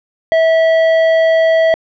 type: tone with tanh clipping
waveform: sine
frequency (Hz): 650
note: E5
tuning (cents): -24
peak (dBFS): -10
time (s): 0.32-1.74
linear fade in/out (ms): 0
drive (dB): 14
effects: low-pass 3000 Hz 12 dB/octave